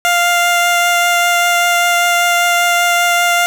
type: tone with vibrato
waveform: 15% pulse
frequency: 698.5 Hz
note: F5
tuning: in tune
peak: -4 dBFS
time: 0.05-3.46 s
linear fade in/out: 0 ms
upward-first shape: triangle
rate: 5.1 Hz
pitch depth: 9 cents each way
effects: none